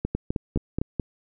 two click trains, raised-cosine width 3 ms, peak -12 / -12 dBFS, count 5 / 4, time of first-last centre 0.15-0.997 / 0.05-0.815 s, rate 4.72 / 3.92 Hz, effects none

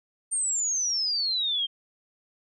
sine exponential sweep, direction down, 8900 to 3156 Hz, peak -24 dBFS, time 0.31-1.67 s, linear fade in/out 20 ms, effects none

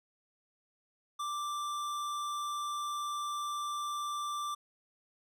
sine tone with hard clipping, 1177 Hz, D6, 3 cents sharp, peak -36 dBFS, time 1.19-4.55 s, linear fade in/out 10 ms, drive 16 dB, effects none

